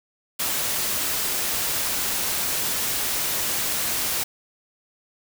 white noise, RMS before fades -25 dBFS, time 0.39-4.24 s, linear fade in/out 10 ms, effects none

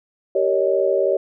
sine chord, Eb dominant seventh, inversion first, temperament just, 388.9 / 466.7 / 560 / 622.3 Hz, G4 / Bb4 / Db5 / Eb5, -14 / +2 / +18 / 0 cents, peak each -20 / -25 / -19 / -23 dBFS, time 0.35-1.17 s, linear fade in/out 5 ms, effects none

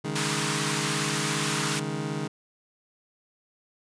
25% pulse chord, C# suspended second, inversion none, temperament just, 138.59 / 155.92 / 207.9 Hz, C#3 / D#3 / G#3, 0 / +4 / +2 cents, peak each -31 / -28 / -31 dBFS, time 0.04-2.28 s, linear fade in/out 10 ms
pink high-pass noise, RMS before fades -29 dBFS, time 0.15-1.8 s, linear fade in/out 10 ms, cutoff 920 Hz, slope 96 dB/octave
effects resampled to 22050 Hz

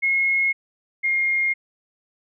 sine tone pair in turn, 2164 / 2131 Hz, C#7 / C7, -42 / +31 cents, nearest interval unison, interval 27 cents, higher first, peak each -17 / -18 dBFS, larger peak first, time 0.02-0.53 / 1.03-1.54 s, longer neither, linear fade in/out 20 ms, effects none

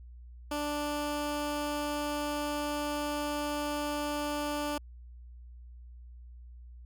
15% pulse tone, 293.8 Hz, D4, 1 cent sharp, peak -25 dBFS, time 0.51-4.78 s, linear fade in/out 5 ms, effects added 60 Hz sine -46 dBFS peak until 6.85 s

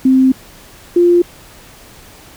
sine tone pair in turn, 261.6 / 349.2 Hz, C4 / F4, 0 / 0 cents, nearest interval perfect fourth, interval 500 cents, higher second, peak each -6 dBFS, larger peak neither, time 0.05-0.32 / 0.96-1.22 s, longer first, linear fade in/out 5 ms, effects pink hiss -40 dBFS RMS until 2.36 s

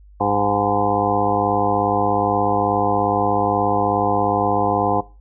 harmonic tone with a mistuned harmonic, 102.4 Hz, G#2, 24 cents flat, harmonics 1 / 2 / 3 / 4 / 5 / 7 / 8 / 9 / 10, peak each -28 / -28 / -26 / -27 / -25 / -22 / -23 / -26 / -25 dBFS, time 0.2-5.01 s, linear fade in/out 10 ms, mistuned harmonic 9, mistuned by -49 cents, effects noise-tail reverb RT60 0.3 s tail -19 dB re dry + added 50 Hz sine -43 dBFS peak until 5.2 s

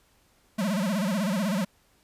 square tone with vibrato, 197.7 Hz, G3, 15 cents sharp, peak -25 dBFS, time 0.58-1.65 s, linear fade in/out 10 ms, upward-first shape sine, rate 16 Hz, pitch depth 200 cents each way, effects pink hiss -64 dBFS RMS until 2.03 s + resampled to 32000 Hz

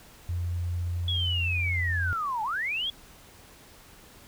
sine tone, 87.31 Hz, F2, in tune, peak -27 dBFS, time 0.29-2.13 s, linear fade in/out 0 ms
sine linear two-way sweep, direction down then up, 3393 to 830.6 to 3393 Hz, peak -27 dBFS, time 1.08-2.9 s, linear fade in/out 2 ms, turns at 2.43 s
effects pink hiss -52 dBFS RMS until 4.27 s

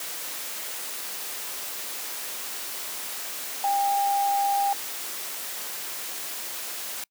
sine tone in noise, 800 Hz, G5, 35 cents sharp, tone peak -21 dBFS, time 3.64-4.73 s, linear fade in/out 2 ms, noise white, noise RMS -34 dBFS, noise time 0-7.04 s, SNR +10 dB, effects noise-tail reverb RT60 0.1 s tail -26 dB re dry + high-pass 300 Hz 12 dB/octave

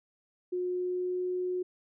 sine tone with pitch glide, 361 to 363.5 Hz, F#4 to F#4, -43 to -31 cents, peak -29 dBFS, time 0.52-1.63 s, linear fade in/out 10 ms, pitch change +12 cents, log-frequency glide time 0.68-1.24 s, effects none

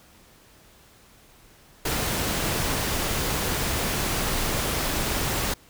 pink noise, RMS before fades -26 dBFS, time 1.85-5.54 s, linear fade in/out 5 ms, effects pink hiss -54 dBFS RMS until 5.69 s

